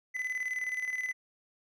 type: tone with tremolo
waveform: triangle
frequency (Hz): 2012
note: B6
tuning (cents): +32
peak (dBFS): -28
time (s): 0.14-1.13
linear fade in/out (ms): 20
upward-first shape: square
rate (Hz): 19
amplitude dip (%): 55
effects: none